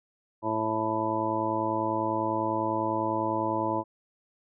harmonic tone, 110 Hz, A2, in tune, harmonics 1 / 2 / 3 / 4 / 5 / 6 / 8 / 9, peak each -38 / -38 / -31 / -41 / -34 / -35 / -32 / -31 dBFS, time 0.42-3.84 s, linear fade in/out 50 ms, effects none

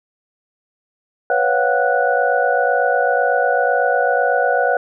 sine tone cluster, 493 / 555 / 703 / 751 / 1474 Hz, B4 / C#5 / F5 / F#5 / F#6, -3 / +2 / +11 / +26 / -7 cents, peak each -20 dBFS, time 1.3-4.77 s, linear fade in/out 2 ms, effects none

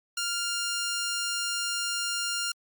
10% pulse tone, 1400 Hz, F6, 4 cents sharp, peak -20 dBFS, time 0.17-2.52 s, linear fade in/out 5 ms, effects Opus 48 kbps

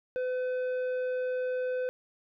sine tone with tanh clipping, 506 Hz, B4, 42 cents sharp, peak -30 dBFS, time 0.16-1.89 s, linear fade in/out 0 ms, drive 8 dB, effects none

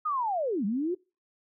sine linear two-way sweep, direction down then up, 1270 to 188.6 to 375.4 Hz, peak -26 dBFS, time 0.05-0.95 s, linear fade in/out 10 ms, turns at 0.65 s, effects noise-tail reverb RT60 0.3 s tail -24 dB re dry

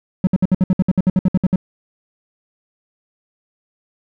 triangle tone bursts, 185 Hz, F#3, in tune, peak -8 dBFS, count 15, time 0.24-1.559 s, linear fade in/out 2 ms, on 31 ms, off 61 ms, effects none

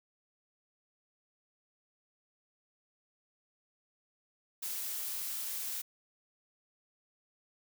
blue noise, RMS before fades -38 dBFS, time 4.62-5.82 s, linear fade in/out 10 ms, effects none

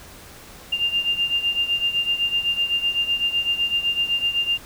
sine beating tone pair, 2796 / 2803.9 Hz, F7 / F7, +1 / +6 cents, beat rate 7.9 Hz, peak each -21 / -25 dBFS, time 0.72-4.58 s, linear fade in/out 10 ms, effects pink hiss -43 dBFS RMS until 4.65 s

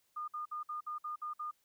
sine tone bursts, 1217 Hz, D#6, 39 cents flat, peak -37 dBFS, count 8, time 0.16-1.512 s, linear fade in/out 10 ms, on 120 ms, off 56 ms, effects white hiss -75 dBFS RMS until 1.64 s

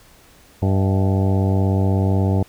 harmonic tone with a mistuned harmonic, 96.4 Hz, G2, 28 cents flat, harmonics 1 / 2 / 3 / 4 / 5 / 6 / 7 / 8 / 9, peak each -16 / -22 / -26 / -28 / -30 / -32 / -33 / -34 / -35 dBFS, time 0.62-2.43 s, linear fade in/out 5 ms, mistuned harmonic 6, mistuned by +100 cents, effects pink hiss -50 dBFS RMS until 2.48 s

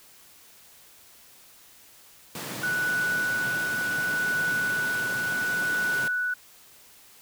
pink high-pass noise, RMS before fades -36 dBFS, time 2.35-6.08 s, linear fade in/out 2 ms, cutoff 110 Hz, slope 48 dB/octave
sine tone with tremolo, 1480 Hz, F#6, in tune, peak -23 dBFS, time 2.63-6.34 s, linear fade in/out 5 ms, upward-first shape triangle, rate 0.69 Hz, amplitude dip 30%
effects white hiss -53 dBFS RMS until 7.21 s

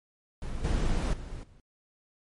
brown noise with level steps, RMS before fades -35 / -26 / -39 / -55 dBFS, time 0.42-1.6 s, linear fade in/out 0 ms, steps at 0.64 / 1.13 / 1.43 s, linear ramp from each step 5 ms, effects MP3 48 kbps

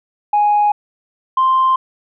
sine tone pair in turn, 830.6 / 1046.5 Hz, G#5 / C6, 0 / 0 cents, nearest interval major third, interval 400 cents, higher second, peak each -9 dBFS, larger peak neither, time 0.33-0.72 / 1.37-1.76 s, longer neither, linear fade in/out 5 ms, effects tanh soft clip ceiling -7 dBFS

